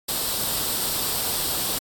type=noise with comb filter; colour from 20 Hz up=white; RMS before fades=-25 dBFS; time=0.08-1.79 s; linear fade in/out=10 ms; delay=0.23 ms; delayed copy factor=+0.5; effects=AAC 64 kbps